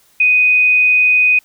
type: tone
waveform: sine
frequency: 2494 Hz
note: D#7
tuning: 3 cents sharp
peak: -8 dBFS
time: 0.2-1.39 s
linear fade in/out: 5 ms
effects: white hiss -53 dBFS RMS until 1.44 s